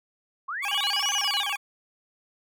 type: linear two-way sweep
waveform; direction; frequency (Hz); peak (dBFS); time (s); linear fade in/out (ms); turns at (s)
sine; up then down; 1016 to 6272 to 2353; -29; 0.48-1.56; 10; 1.13
type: tone with vibrato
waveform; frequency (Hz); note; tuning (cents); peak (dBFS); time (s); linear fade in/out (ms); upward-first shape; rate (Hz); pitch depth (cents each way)
20% pulse; 958; A#5; +47; -24; 0.62-1.57; 20; square; 16; 290
type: tone bursts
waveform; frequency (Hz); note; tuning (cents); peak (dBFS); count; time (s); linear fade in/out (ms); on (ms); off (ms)
sine; 2923; F#7; -22; -25; 7; 0.73-1.412; 0; 76; 25
effects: none